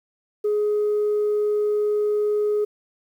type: tone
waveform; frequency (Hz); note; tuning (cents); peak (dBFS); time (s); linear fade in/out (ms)
sine; 418.8; G#4; +15; -17; 0.44-2.65; 10
effects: tanh soft clip ceiling -16 dBFS + 9-bit